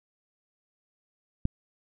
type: click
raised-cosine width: 5 ms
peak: -13 dBFS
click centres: 1.454 s
effects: none